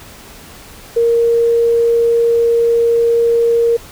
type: tone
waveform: sine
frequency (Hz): 466.2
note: A#4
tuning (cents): 0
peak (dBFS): -9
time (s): 0.96-3.77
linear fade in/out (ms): 10
effects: pink hiss -37 dBFS RMS until 3.91 s